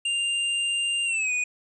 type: tone with pitch glide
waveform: square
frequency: 2794 to 2475 Hz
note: F7 to D#7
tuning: 0 to -10 cents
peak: -24 dBFS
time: 0.05-1.44 s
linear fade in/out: 5 ms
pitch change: -210 cents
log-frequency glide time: 1.05-1.32 s
effects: resampled to 24000 Hz + 10-bit